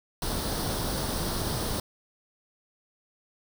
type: noise with comb filter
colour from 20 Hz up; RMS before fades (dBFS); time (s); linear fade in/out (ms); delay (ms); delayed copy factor
pink; -30; 0.22-1.8; 2; 0.21; +0.6
effects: none